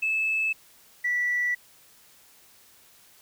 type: tone pair in turn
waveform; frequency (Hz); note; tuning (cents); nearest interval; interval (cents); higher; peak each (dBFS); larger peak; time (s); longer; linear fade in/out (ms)
sine; 2613 / 1957.5; E7 / B6; -16 / -16; perfect fourth; 500; first; -22 / -22; neither; 0.02-0.53 / 1.04-1.55; neither; 10
effects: tanh soft clip ceiling -18 dBFS + white hiss -56 dBFS RMS until 3.21 s